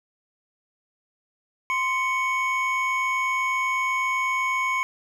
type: tone pair together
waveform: triangle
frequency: 1041 / 2223 Hz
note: C6 / C#7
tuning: -9 / +4 cents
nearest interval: octave + minor second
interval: 1313 cents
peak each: -23 dBFS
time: 1.7-4.83 s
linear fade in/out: 0 ms
effects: none